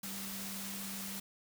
sine tone in noise, 196 Hz, G3, in tune, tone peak -45 dBFS, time 0.03-1.2 s, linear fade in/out 5 ms, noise white, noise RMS -43 dBFS, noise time 0.03-1.2 s, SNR -5 dB, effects none

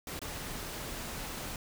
pink noise with dropouts, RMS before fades -40 dBFS, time 0.07-1.56 s, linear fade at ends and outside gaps 2 ms, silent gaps 0.192-0.216 s, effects none

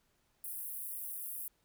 pink high-pass noise, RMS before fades -42 dBFS, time 0.44-1.48 s, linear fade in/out 2 ms, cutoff 10000 Hz, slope 48 dB/octave, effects pink hiss -75 dBFS RMS until 1.64 s

